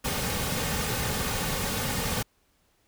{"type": "noise with comb filter", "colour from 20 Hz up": "pink", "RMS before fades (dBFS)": -29, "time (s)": [0.04, 2.23], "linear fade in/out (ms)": 10, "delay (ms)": 3, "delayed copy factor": -0.55, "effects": ["pink hiss -68 dBFS RMS until 2.87 s"]}